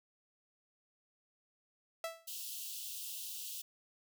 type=tone with exponential decay; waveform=sawtooth; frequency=659.3 Hz; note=E5; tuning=in tune; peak=-31 dBFS; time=2.04-2.29 s; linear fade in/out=2 ms; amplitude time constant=53 ms
type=high-pass noise; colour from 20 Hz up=white; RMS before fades=-44 dBFS; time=2.27-3.62 s; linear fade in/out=10 ms; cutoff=2700 Hz; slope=96 dB/octave
effects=none